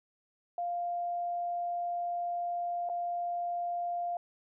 sine tone with dropouts, 698.5 Hz, F5, in tune, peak -31 dBFS, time 0.58-4.17 s, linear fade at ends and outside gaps 2 ms, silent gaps 2.89-2.897 s, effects none

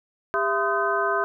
sine tone cluster, 400.2 / 669 / 1025 / 1248 / 1532 Hz, G4 / E5 / C6 / D#6 / G6, +36 / +25 / -36 / +5 / -40 cents, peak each -27 dBFS, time 0.34-1.24 s, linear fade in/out 0 ms, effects none

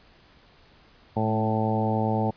harmonic tone with a mistuned harmonic, 110 Hz, A2, in tune, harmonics 1 / 2 / 3 / 4 / 5 / 6 / 7 / 8, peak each -27 / -27 / -34 / -32 / -32 / -35 / -30 / -32 dBFS, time 1.16-2.31 s, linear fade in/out 10 ms, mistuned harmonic 2, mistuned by -18 cents, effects pink hiss -56 dBFS RMS until 2.36 s + resampled to 11025 Hz

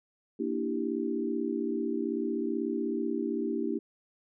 sine chord, E half-diminished seventh, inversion second, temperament equal, 233.1 / 293.7 / 329.6 / 392 Hz, Bb3 / D4 / E4 / G4, 0 / 0 / 0 / 0 cents, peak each -34 dBFS, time 0.39-3.79 s, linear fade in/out 10 ms, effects none

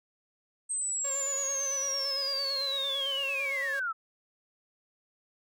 sine linear sweep, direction down, 8330 to 1273 Hz, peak -29 dBFS, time 0.69-3.93 s, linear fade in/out 20 ms
sawtooth tone with vibrato, 549 Hz, C#5, 17 cents flat, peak -34 dBFS, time 1.04-3.8 s, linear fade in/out 10 ms, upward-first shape square, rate 8.9 Hz, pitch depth 27 cents each way
effects none

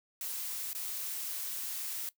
blue noise with dropouts, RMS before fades -38 dBFS, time 0.21-2.09 s, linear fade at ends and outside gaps 1 ms, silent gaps 0.731-0.749 s, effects noise-tail reverb RT60 0.1 s tail -18 dB re dry

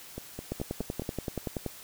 two click trains, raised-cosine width 2 ms, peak -18 / -23 dBFS, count 13 / 5, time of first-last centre 0.52-1.663 / 0.18-1.02 s, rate 10.5 / 4.76 Hz, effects white hiss -48 dBFS RMS until 1.83 s

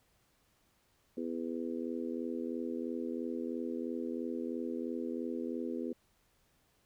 harmonic tone, 83 Hz, E2, 12 cents sharp, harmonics 3 / 4 / 5 / 6, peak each -38 / -40 / -42 / -44 dBFS, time 1.17-5.93 s, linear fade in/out 5 ms, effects pink hiss -72 dBFS RMS until 6.85 s

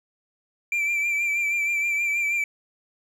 triangle tone with vibrato, 2349 Hz, D7, in tune, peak -20 dBFS, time 0.72-2.44 s, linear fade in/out 2 ms, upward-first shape triangle, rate 6.3 Hz, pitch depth 44 cents each way, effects none

